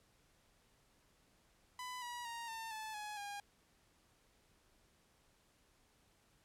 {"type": "tone with pitch steps", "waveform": "sawtooth", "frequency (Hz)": [1000, 965.9, 933, 901.3, 870.6, 840.9, 812.3], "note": ["B5", "B5", "A#5", "A5", "A5", "G#5", "G#5"], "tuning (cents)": [21, -39, 1, 41, -19, 21, -39], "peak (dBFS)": -40, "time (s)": [1.79, 3.4], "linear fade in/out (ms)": 2, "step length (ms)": 230, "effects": ["pink hiss -72 dBFS RMS until 6.44 s", "low-pass 12000 Hz 12 dB/octave"]}